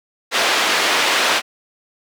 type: band-pass noise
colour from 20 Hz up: white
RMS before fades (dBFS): -17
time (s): 0.31-1.42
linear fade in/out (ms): 50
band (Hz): 380 to 3300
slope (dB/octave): 12
effects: none